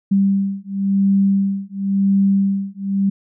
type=beating tone pair; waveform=sine; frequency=196 / 196.95 Hz; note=G3 / G3; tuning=0 / +8 cents; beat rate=0.95 Hz; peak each=-17 dBFS; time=0.11-3.1 s; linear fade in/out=10 ms; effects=none